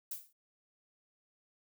violet noise with exponential decay, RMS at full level -36 dBFS, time 0.11-0.33 s, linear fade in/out 5 ms, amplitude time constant 47 ms, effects none

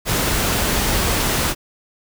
pink noise, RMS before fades -19 dBFS, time 0.05-1.55 s, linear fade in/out 50 ms, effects none

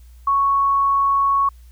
sine tone, 1108.7 Hz, C#6, in tune, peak -14 dBFS, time 0.27-1.49 s, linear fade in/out 5 ms, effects added 60 Hz sine -41 dBFS peak until 1.71 s + white hiss -59 dBFS RMS until 1.71 s

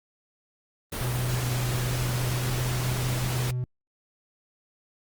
pink noise, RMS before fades -32 dBFS, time 0.92-3.51 s, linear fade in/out 5 ms
triangle tone with pitch glide, 123.47 to 124.83 Hz, B2 to B2, 0 to +19 cents, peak -24 dBFS, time 1.01-3.64 s, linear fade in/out 0 ms, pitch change +19 cents, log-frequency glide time 2.22-2.43 s
effects Opus 32 kbps

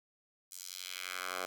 10% pulse tone with high-pass filter sweep, 91.6 Hz, F#2, 17 cents flat, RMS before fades -42 dBFS, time 0.51-1.46 s, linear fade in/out 10 ms, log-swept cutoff 7700 to 740 Hz, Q 1.3, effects 10-bit

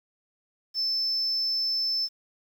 sine tone, 5280 Hz, E8, 2 cents sharp, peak -23 dBFS, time 0.74-2.09 s, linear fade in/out 50 ms, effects tanh soft clip ceiling -21 dBFS + 9-bit

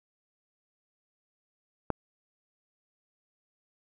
click, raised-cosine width 1 ms, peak -13 dBFS, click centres 1.903 s, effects none

